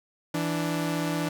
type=tone pair together; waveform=sawtooth; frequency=164.83 / 293.7 Hz; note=E3 / D4; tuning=0 / 0 cents; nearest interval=minor seventh; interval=1000 cents; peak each=-25 dBFS; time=0.34-1.29 s; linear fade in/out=5 ms; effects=none